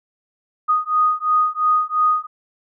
sine beating tone pair, 1240 / 1242.9 Hz, D#6 / D#6, -6 / -2 cents, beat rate 2.9 Hz, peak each -18 dBFS, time 0.68-2.27 s, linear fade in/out 20 ms, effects none

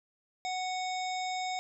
harmonic tone, 740 Hz, F#5, in tune, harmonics 1 / 3 / 5 / 7 / 9 / 10, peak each -33 / -40 / -42 / -46 / -52 / -48 dBFS, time 0.45-1.59 s, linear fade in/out 0 ms, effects none

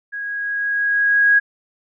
sine tone with level ramp, 1649 Hz, G#6, 13 cents flat, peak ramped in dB -25 to -9 dBFS, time 0.12-1.4 s, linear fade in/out 20 ms, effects none

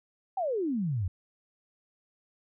sine exponential sweep, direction down, 802 to 84.3 Hz, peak -27 dBFS, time 0.37-1.08 s, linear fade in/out 5 ms, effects none

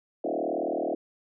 sine tone with frequency modulation, 493.9 Hz, B4, in tune, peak -26 dBFS, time 0.24-0.95 s, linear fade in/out 5 ms, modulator 39.2 Hz, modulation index 5.5, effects none

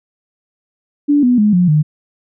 sine tone with pitch steps, 290 / 246.7 / 209.9 / 178.52 / 151.86 Hz, D4 / B3 / G#3 / F3 / D#3, -22 / -2 / +19 / +38 / -42 cents, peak -8 dBFS, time 1.08-1.83 s, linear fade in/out 20 ms, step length 150 ms, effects none

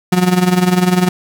35% pulse tone with tremolo, 180.9 Hz, F#3, 39 cents flat, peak -5 dBFS, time 0.12-1.09 s, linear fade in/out 5 ms, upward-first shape triangle, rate 20 Hz, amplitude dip 80%, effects none

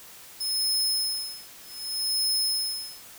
sawtooth tone with tremolo, 5180 Hz, E8, 31 cents flat, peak -20 dBFS, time 0.4-3.03 s, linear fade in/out 10 ms, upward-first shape sine, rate 0.65 Hz, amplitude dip 100%, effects white hiss -47 dBFS RMS until 3.18 s

